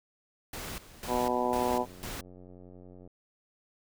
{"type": "noise with tremolo", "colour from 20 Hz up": "pink", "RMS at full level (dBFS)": -39, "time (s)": [0.53, 2.21], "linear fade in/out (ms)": 5, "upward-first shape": "square", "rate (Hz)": 2, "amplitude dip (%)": 80}
{"type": "harmonic tone", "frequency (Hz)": 123.47, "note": "B2", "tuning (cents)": 0, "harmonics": [2, 3, 4, 5, 6, 7, 8], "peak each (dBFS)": [-34, -34, -34, -34, -34, -34, -34], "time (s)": [1.07, 1.86], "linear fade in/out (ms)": 50}
{"type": "click train", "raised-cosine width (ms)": 2, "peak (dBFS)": -38, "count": 164, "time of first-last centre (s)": [1.28, 3.075], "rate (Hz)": 90.8}
{"effects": []}